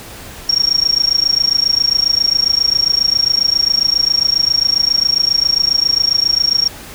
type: tone with amplitude modulation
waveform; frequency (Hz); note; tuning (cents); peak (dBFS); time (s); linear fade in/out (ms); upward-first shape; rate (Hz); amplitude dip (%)
sine; 5550; F8; -12; -7; 0.49-6.68; 5; sine; 27.4; 95
effects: pink hiss -33 dBFS RMS until 6.94 s